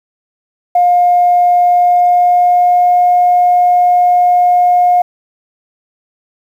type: tone with pitch glide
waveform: sine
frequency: 710 to 714.5 Hz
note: F5 to F5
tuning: +28 to +39 cents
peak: -5 dBFS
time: 0.75-5.02 s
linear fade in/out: 5 ms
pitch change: +11 cents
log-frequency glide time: 1.63-3.01 s
effects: tanh soft clip ceiling -1 dBFS + 7-bit